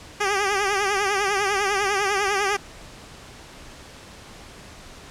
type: tone with vibrato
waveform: 10% pulse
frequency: 400 Hz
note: G4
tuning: 35 cents sharp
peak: -12 dBFS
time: 0.2-2.57 s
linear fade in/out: 10 ms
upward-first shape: triangle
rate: 10 Hz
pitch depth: 98 cents each way
effects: pink hiss -43 dBFS RMS until 5.1 s + low-pass 8000 Hz 12 dB/octave